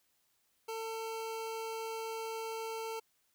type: tone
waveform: 25% pulse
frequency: 448.1 Hz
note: A4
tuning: 32 cents sharp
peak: -34 dBFS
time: 0.68-3 s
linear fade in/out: 10 ms
effects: white hiss -75 dBFS RMS until 3.34 s